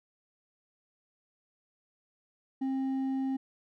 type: tone with hard clipping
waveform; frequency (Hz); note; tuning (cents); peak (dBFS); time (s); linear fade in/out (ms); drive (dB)
sine; 266.3; C4; +31; -30; 2.61-3.37; 10; 4
effects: none